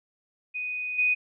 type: tone with level steps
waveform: sine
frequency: 2489 Hz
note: D#7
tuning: in tune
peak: -29 / -20 dBFS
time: 0.54-1.15 s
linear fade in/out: 20 ms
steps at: 0.98 s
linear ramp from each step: 10 ms
effects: none